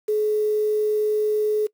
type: tone with quantisation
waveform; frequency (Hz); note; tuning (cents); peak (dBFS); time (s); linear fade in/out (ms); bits
sine; 425.5; G#4; +42; -18; 0.08-1.67; 10; 7
effects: noise-tail reverb RT60 0.1 s tail -22 dB re dry